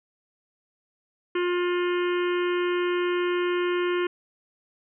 harmonic tone with a mistuned harmonic, 354.6 Hz, F4, 26 cents sharp, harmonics 1 / 3 / 4 / 5 / 6 / 7 / 8 / 9, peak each -23 / -33 / -35 / -37 / -39 / -40 / -41 / -42 dBFS, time 1.35-4.07 s, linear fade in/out 5 ms, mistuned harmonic 9, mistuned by -55 cents, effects none

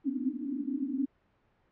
pink band-pass noise, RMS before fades -33 dBFS, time 0.04-1.06 s, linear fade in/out 10 ms, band 250 to 290 Hz, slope 96 dB/octave, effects pink hiss -70 dBFS RMS until 1.71 s + low-pass 2000 Hz 12 dB/octave

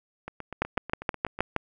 two click trains, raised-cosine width 0.5 ms, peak -21 / -9 dBFS, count 10 / 7, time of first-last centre 0.28-1.39 / 0.62-1.563 s, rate 8.11 / 6.36 Hz, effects none

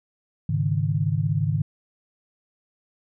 sine chord, Ab suspended fourth, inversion none, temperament equal, 103.83 / 138.59 / 155.56 Hz, Ab2 / Db3 / Eb3, 0 / 0 / 0 cents, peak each -25 / -25 / -24 dBFS, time 0.49-1.62 s, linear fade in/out 5 ms, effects none

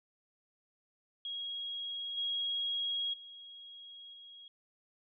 sine tone with level steps, 3294 Hz, G#7, 15 cents flat, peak -37 / -32 / -48 / -50 dBFS, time 1.25-4.48 s, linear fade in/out 2 ms, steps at 2.17 / 3.13 / 4.13 s, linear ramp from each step 10 ms, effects none

